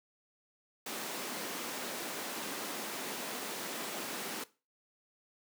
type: high-pass noise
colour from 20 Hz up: pink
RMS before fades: -40 dBFS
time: 0.86-4.44 s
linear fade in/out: 5 ms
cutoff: 220 Hz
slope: 24 dB/octave
effects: noise-tail reverb RT60 0.3 s tail -18 dB re dry